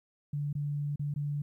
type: tone with dropouts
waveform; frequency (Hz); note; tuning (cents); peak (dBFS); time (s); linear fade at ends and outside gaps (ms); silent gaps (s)
sine; 145.3; D3; -18; -30; 0.33-1.42; 5; 0.529-0.551 / 0.959-0.994 / 1.14-1.16
effects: 12-bit